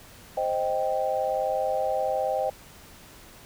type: chord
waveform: sine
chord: C minor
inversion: none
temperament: equal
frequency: 523.3 / 622.3 / 784 Hz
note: C5 / Eb5 / G5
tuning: 0 / 0 / 0 cents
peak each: -28 dBFS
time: 0.37-2.5 s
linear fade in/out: 5 ms
effects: pink hiss -49 dBFS RMS until 3.45 s